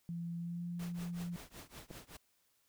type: tone with pitch glide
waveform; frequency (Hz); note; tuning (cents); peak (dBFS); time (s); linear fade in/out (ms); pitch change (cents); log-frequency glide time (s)
sine; 170 to 173.47; F3 to F3; -46 to -11; -38; 0.09-1.36; 0; +35; 0.37-0.65
type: noise with tremolo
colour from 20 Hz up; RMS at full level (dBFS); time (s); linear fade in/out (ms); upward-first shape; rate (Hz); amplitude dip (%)
pink; -49; 0.79-2.17; 5; triangle; 5.3; 100
type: clicks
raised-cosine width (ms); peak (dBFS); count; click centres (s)
2; -38 / -34; 2; 1.905 / 1.911
effects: white hiss -75 dBFS RMS until 2.68 s